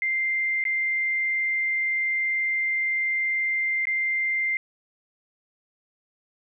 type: tone with dropouts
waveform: sine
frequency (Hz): 2093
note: C7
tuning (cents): 0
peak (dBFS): -22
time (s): 0.02-4.57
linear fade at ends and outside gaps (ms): 1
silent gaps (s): 0.64-0.652 / 3.854-3.87
effects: none